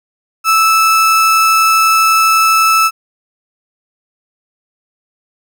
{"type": "tone", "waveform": "35% pulse", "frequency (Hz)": 1312, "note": "E6", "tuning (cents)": -9, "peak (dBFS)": -6, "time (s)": [0.44, 2.91], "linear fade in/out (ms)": 50, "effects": []}